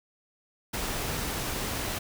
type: noise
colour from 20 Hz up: pink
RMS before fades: -32 dBFS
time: 0.73-1.99 s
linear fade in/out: 10 ms
effects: none